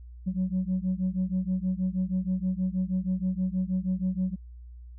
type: beating tone pair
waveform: sine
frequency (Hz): 182.5 / 188.8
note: F#3 / F#3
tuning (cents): -24 / +35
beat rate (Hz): 6.3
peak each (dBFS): -27 / -27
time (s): 0.26-4.36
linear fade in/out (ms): 20
effects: tanh soft clip ceiling -21 dBFS + added 60 Hz sine -42 dBFS peak until 4.98 s